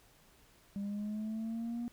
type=linear sweep; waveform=sine; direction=up; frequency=198.5 to 240 Hz; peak=-33 dBFS; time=0.76-1.88 s; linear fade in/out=0 ms; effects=tanh soft clip ceiling -34 dBFS + pink hiss -64 dBFS RMS until 1.92 s